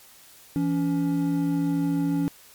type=tone pair together; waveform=triangle; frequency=167.77 / 281.8 Hz; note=E3 / C#4; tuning=+31 / +29 cents; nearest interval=major sixth; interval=898 cents; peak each=-24 / -21 dBFS; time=0.56-2.28 s; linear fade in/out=0 ms; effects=white hiss -51 dBFS RMS until 2.54 s + MP3 96 kbps